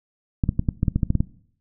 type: clicks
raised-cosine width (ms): 5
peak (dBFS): -7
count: 11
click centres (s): 0.438 / 0.491 / 0.594 / 0.688 / 0.831 / 0.882 / 0.96 / 1.032 / 1.104 / 1.153 / 1.205
effects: noise-tail reverb RT60 0.6 s tail -19 dB re dry